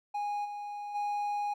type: tone with level steps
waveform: triangle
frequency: 824 Hz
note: G#5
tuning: 14 cents flat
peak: -29 / -35 / -28 dBFS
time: 0.14-1.54 s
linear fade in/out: 10 ms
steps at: 0.44 / 0.94 s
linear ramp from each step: 20 ms
effects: none